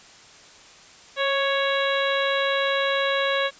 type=harmonic tone with a mistuned harmonic; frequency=554.4 Hz; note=C#5; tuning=in tune; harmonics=1 / 2 / 3 / 4 / 5 / 6 / 7; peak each=-24 / -28 / -27 / -31 / -33 / -32 / -31 dBFS; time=1.16-3.51 s; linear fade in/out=50 ms; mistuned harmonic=1; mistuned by=-20 cents; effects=white hiss -48 dBFS RMS until 3.59 s + resampled to 16000 Hz